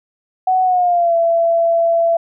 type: tone with pitch glide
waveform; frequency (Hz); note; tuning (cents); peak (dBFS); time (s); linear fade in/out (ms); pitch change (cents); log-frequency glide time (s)
sine; 745 to 671.4; F#5 to E5; +12 to +32; -11; 0.47-2.17; 5; -180; 0.63-1.15
effects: none